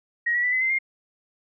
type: tone with pitch steps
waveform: sine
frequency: 1890 / 1934.2 / 1979.4 / 2026 / 2073 / 2121 Hz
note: A#6 / B6 / B6 / B6 / C7 / C7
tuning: +23 / -37 / +3 / +44 / -17 / +23 cents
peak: -20 dBFS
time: 0.26-0.788 s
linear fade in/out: 10 ms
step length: 88 ms
effects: none